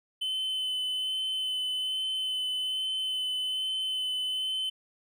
triangle tone with vibrato, 3041 Hz, F#7, 47 cents sharp, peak -27 dBFS, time 0.21-4.7 s, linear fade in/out 10 ms, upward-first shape sine, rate 1.2 Hz, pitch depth 11 cents each way, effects none

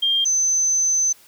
sine tone pair in turn, 3199 / 6137 Hz, G7 / G8, +34 / -38 cents, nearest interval major seventh, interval 1128 cents, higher second, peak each -16 dBFS, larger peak neither, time 0.02-0.25 / 0.25-1.13 s, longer second, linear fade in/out 10 ms, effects white hiss -51 dBFS RMS until 1.27 s + high-pass 60 Hz 12 dB/octave

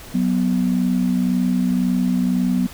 sine tone pair together, 185 / 246.9 Hz, F#3 / B3, 0 / 0 cents, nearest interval perfect fourth, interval 500 cents, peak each -18 dBFS, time 0.14-2.67 s, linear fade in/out 10 ms, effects tanh soft clip ceiling -8 dBFS + pink hiss -39 dBFS RMS until 2.73 s

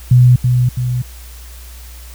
sine tone with echo, 124.3 Hz, B2, 12 cents sharp, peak -4 dBFS, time 0.11-0.36 s, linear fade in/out 5 ms, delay 330 ms, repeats 2, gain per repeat -5 dB, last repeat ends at 1.02 s, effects added 60 Hz sine -32 dBFS peak until 2.14 s + white hiss -40 dBFS RMS until 2.14 s

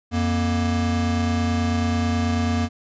square tone pair together, 88.5 / 236.3 Hz, F2 / A#3, +23 / +24 cents, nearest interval octave + perfect fourth, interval 1701 cents, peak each -23 dBFS, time 0.11-2.69 s, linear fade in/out 50 ms, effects resampled to 16000 Hz

